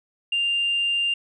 sine tone, 2794 Hz, F7, in tune, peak -19 dBFS, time 0.32-1.14 s, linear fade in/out 5 ms, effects tanh soft clip ceiling -16 dBFS

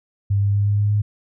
sine tone with pitch steps, 100 / 100.81 / 101.63 / 102.46 / 103.29 / 104.13 Hz, G2 / G2 / G#2 / G#2 / G#2 / G#2, +35 / +49 / -37 / -23 / -9 / +5 cents, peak -15 dBFS, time 0.3-1.02 s, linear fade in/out 10 ms, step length 120 ms, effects none

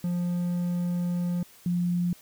triangle / sine tone pair in turn, 175.8 / 175.8 Hz, F3 / F3, +12 / +12 cents, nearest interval unison, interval 0 cents, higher neither, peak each -23 / -23 dBFS, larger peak neither, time 0.04-1.43 / 1.66-2.13 s, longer first, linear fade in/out 2 ms, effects white hiss -54 dBFS RMS until 2.21 s

